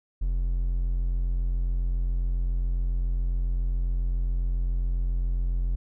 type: tone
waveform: triangle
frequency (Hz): 43.65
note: F1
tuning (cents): 0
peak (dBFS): -21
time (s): 0.21-5.76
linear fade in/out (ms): 10
effects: none